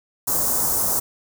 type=band-stop noise; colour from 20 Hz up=white; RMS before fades=-21 dBFS; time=0.27-1 s; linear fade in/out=10 ms; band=1200 to 6300 Hz; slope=24 dB/octave; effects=none